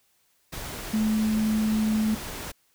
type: tone in noise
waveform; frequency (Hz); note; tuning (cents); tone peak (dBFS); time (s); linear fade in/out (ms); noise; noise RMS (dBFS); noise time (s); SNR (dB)
sine; 216.8; A3; -25; -21; 0.93-2.15; 10; pink; -36; 0.52-2.52; +12
effects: white hiss -67 dBFS RMS until 2.74 s